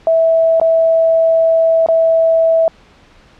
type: tone with dropouts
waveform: sine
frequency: 654 Hz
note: E5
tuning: 14 cents flat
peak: -8 dBFS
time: 0.07-2.68 s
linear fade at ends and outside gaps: 1 ms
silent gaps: 0.599-0.614 / 1.862-1.886 s
effects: pink hiss -46 dBFS RMS until 3.39 s + low-pass 4000 Hz 12 dB/octave